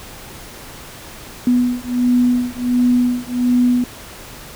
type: beating tone pair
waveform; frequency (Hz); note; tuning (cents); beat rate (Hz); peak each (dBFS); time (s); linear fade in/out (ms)
sine; 245.6 / 247; B3 / B3; -9 / 0; 1.4; -16 / -16; 1.47-3.84; 2
effects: pink hiss -36 dBFS RMS until 4.55 s